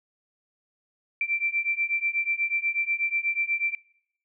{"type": "beating tone pair", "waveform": "sine", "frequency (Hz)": [2343, 2351.2], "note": ["D7", "D7"], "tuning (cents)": [-5, 1], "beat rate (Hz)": 8.2, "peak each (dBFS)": [-28, -27], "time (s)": [1.21, 3.75], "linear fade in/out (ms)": 2, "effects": ["noise-tail reverb RT60 0.8 s tail -24 dB re dry"]}